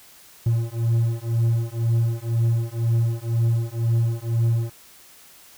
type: beating tone pair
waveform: triangle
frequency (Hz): 114.7 / 116.7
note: A#2 / A#2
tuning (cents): -28 / +2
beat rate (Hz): 2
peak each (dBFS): -20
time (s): 0.46-4.7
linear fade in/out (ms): 5
effects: white hiss -49 dBFS RMS until 5.57 s